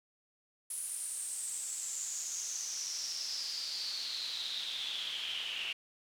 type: noise with band-pass filter sweep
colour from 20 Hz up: pink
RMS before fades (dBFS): -39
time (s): 0.7-5.73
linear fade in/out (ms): 5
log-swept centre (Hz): 10000 to 2800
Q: 7.8
effects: none